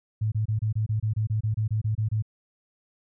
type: tone bursts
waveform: sine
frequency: 108.5 Hz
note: A2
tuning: 24 cents flat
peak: -22 dBFS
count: 15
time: 0.21-2.224 s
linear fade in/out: 10 ms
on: 110 ms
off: 26 ms
effects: none